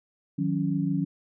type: tone cluster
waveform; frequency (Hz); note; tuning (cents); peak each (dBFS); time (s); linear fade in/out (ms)
sine; 157.4 / 183.6 / 279; D#3 / F#3 / C#4; +20 / -13 / +11; -28; 0.38-1.05; 10
effects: none